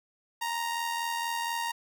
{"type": "tone with amplitude modulation", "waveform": "sawtooth", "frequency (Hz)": 932.3, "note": "A#5", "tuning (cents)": 0, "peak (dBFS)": -24, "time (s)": [0.41, 1.72], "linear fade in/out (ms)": 10, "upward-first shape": "sine", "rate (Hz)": 84.2, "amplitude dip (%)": 45, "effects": []}